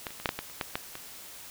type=clicks; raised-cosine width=0.3 ms; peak=-17 / -29 / -25 / -9 / -11 / -16 / -30 / -13 / -13 / -22 dBFS; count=10; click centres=0.068 / 0.106 / 0.2 / 0.258 / 0.291 / 0.39 / 0.499 / 0.612 / 0.755 / 0.954 s; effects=white hiss -46 dBFS RMS until 1.5 s